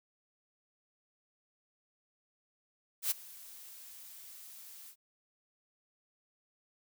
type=noise with ADSR envelope; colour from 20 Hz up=blue; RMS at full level=-29 dBFS; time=3.02-4.96 s; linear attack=90 ms; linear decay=14 ms; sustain=-22 dB; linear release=76 ms; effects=none

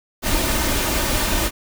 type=noise with comb filter; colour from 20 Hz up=pink; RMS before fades=-20 dBFS; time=0.22-1.51 s; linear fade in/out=50 ms; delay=3.3 ms; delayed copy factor=+0.5; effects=none

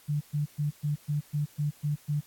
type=tone bursts; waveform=sine; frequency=147.5 Hz; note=D3; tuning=8 cents sharp; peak=-25 dBFS; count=9; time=0.08-2.21 s; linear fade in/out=20 ms; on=130 ms; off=120 ms; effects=white hiss -57 dBFS RMS until 2.26 s + AAC 64 kbps

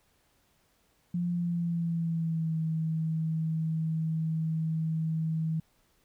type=tone with pitch glide; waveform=sine; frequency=174.61 to 160.12 Hz; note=F3 to D#3; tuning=0 to +50 cents; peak=-27 dBFS; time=1.14-5.6 s; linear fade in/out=5 ms; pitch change=-150 cents; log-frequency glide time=1.3-2.57 s; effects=pink hiss -69 dBFS RMS until 6.04 s

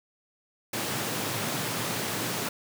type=high-pass noise; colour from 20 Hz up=pink; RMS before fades=-31 dBFS; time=0.73-2.49 s; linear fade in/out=5 ms; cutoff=100 Hz; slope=96 dB/octave; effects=none

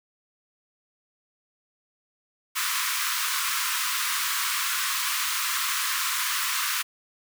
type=high-pass noise; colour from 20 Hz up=pink; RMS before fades=-27 dBFS; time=2.55-6.83 s; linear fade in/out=20 ms; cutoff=1000 Hz; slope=96 dB/octave; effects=none

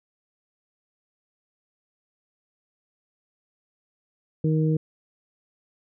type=harmonic tone; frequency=156.8 Hz; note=D#3; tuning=14 cents sharp; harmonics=1 / 2 / 3; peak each=-20 / -27 / -29 dBFS; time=4.44-4.77 s; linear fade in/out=5 ms; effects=none

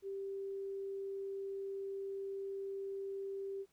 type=tone; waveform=sine; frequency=392 Hz; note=G4; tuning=in tune; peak=-39 dBFS; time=0.02-3.66 s; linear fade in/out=50 ms; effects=pink hiss -75 dBFS RMS until 3.72 s

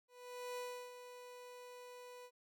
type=tone with ADSR envelope; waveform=30% pulse; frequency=493.9 Hz; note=B4; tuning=in tune; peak=-39 dBFS; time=0.08-2.31 s; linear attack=490 ms; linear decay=340 ms; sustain=-10 dB; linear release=62 ms; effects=none

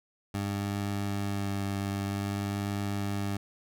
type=tone with vibrato; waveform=20% pulse; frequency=100 Hz; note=G2; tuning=35 cents sharp; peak=-25 dBFS; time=0.34-3.37 s; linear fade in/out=5 ms; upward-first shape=sine; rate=0.52 Hz; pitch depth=16 cents each way; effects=none

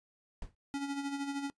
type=noise with exponential decay; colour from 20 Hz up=brown; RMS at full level=-37 dBFS; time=0.42-0.55 s; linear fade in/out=2 ms; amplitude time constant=27 ms
type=tone with tremolo; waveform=square; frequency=280.1 Hz; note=C#4; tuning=18 cents sharp; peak=-33 dBFS; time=0.74-1.5 s; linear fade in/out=0 ms; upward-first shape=sine; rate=13 Hz; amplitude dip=55%
effects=noise-tail reverb RT60 0.1 s tail -21 dB re dry + resampled to 22050 Hz

